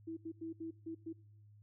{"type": "tone bursts at uneven times", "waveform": "sine", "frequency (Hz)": 326.8, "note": "E4", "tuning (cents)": -15, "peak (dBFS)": -40, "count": 6, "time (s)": [[0.07, 0.17], [0.25, 0.32], [0.41, 0.53], [0.6, 0.71], [0.86, 0.95], [1.06, 1.13]], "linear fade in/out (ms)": 10, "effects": ["noise-tail reverb RT60 0.8 s tail -23 dB re dry", "added 104 Hz sine -58 dBFS peak until 1.62 s"]}